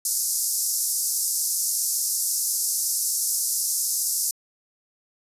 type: band-pass noise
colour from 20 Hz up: white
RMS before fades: -25 dBFS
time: 0.05-4.31 s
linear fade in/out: 2 ms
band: 5100 to 13000 Hz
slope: 48 dB/octave
effects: resampled to 32000 Hz